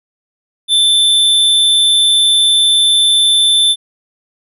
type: tone with amplitude modulation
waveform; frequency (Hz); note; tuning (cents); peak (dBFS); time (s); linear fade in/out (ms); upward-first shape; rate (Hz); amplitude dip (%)
square; 3533; A7; +6; -7; 0.68-3.76; 50; sine; 207; 30
effects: resampled to 32000 Hz